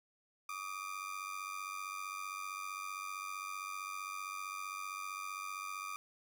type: ring-modulated tone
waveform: 30% pulse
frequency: 1200 Hz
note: D6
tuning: 37 cents sharp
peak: -35 dBFS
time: 0.49-5.96 s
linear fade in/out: 0 ms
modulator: 47.7 Hz
effects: none